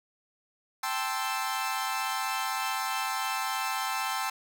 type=chord; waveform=sawtooth; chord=A minor seventh; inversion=third; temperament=equal; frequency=784 / 880 / 1046.5 / 1318.5 Hz; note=G5 / A5 / C6 / E6; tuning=0 / 0 / 0 / 0 cents; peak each=-31 dBFS; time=0.83-4.3 s; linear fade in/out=5 ms; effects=none